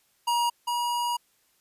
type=tone pair in turn; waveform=square; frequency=951 / 958.7 Hz; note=A#5 / A#5; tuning=+34 / +48 cents; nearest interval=unison; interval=14 cents; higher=second; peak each=-23 / -26 dBFS; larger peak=first; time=0.27-0.5 / 0.67-1.17 s; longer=second; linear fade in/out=10 ms; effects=white hiss -67 dBFS RMS until 1.6 s + resampled to 32000 Hz